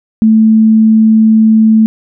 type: tone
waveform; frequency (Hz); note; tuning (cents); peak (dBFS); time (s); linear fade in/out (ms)
sine; 220; A3; 0; -3; 0.22-1.86; 0
effects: none